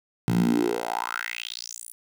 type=tone with high-pass filter sweep; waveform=10% pulse; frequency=58.1 Hz; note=A#1; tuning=5 cents flat; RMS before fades=-27 dBFS; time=0.28-1.92 s; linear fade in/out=0 ms; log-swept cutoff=130 to 11000 Hz; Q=5.2; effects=none